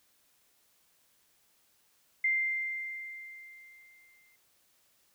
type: tone with exponential decay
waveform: sine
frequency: 2093 Hz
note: C7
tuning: in tune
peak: -24 dBFS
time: 2.24-4.36 s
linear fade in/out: 5 ms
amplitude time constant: 460 ms
effects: white hiss -69 dBFS RMS until 5.14 s